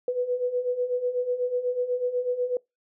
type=beating tone pair; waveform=sine; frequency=489.5 / 497.6 Hz; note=B4 / B4; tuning=-15 / +13 cents; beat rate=8.1 Hz; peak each=-30 / -25 dBFS; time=0.08-2.57 s; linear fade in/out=2 ms; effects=noise-tail reverb RT60 0.2 s tail -25 dB re dry